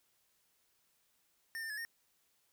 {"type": "tone with pitch steps", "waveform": "square", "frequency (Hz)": [1814, 1798, 1704, 1838], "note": ["A#6", "A6", "G#6", "A#6"], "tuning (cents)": [-48, 37, 44, -25], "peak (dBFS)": -40, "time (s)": [1.55, 1.85], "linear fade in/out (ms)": 0, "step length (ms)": 75, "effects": ["white hiss -75 dBFS RMS until 2.52 s"]}